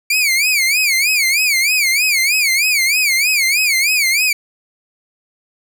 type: tone with vibrato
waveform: sawtooth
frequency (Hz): 2302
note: D7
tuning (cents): -35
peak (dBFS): -9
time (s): 0.1-4.33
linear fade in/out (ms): 5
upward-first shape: sine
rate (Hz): 3.2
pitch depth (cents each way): 180
effects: none